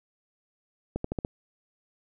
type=accelerating click train; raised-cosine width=2 ms; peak=-16 dBFS; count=5; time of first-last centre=0.96-1.249 s; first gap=84 ms; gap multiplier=0.9; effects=none